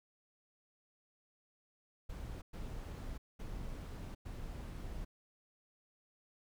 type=noise bursts at uneven times; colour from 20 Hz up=brown; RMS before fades=-44 dBFS; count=4; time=2.09-2.42 / 2.53-3.18 / 3.39-4.15 / 4.25-5.05 s; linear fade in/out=10 ms; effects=none